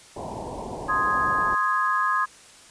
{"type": "low-pass noise", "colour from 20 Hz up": "white", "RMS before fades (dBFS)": -34, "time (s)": [0.16, 1.55], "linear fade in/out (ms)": 5, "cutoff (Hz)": 1000, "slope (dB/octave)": 96}
{"type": "chord", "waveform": "sine", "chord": "Ab major", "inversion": "first", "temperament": "equal", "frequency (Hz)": [1046.5, 1244.5, 1661.2], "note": ["C6", "Eb6", "Ab6"], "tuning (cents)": [0, 0, 0], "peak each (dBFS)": [-24, -24, -26], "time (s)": [0.88, 2.26], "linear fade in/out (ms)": 20}
{"effects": ["white hiss -49 dBFS RMS until 2.7 s", "resampled to 22050 Hz"]}